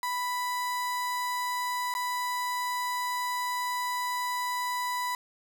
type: tone with dropouts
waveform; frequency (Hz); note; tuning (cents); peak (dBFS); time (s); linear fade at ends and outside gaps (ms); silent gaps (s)
35% pulse; 989; B5; +2; -27; 0.03-5.15; 1; 1.94-1.95
effects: none